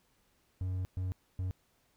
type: tone bursts at uneven times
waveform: triangle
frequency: 92.5 Hz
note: F#2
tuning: in tune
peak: -30 dBFS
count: 3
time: 0.61-0.85 / 0.97-1.12 / 1.39-1.51 s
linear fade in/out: 0 ms
effects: pink hiss -72 dBFS RMS until 1.96 s